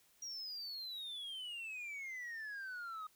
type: exponential sweep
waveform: sine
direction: down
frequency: 5750 to 1241 Hz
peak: -40 dBFS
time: 0.22-3.07 s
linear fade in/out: 5 ms
effects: tanh soft clip ceiling -42 dBFS + white hiss -70 dBFS RMS until 3.15 s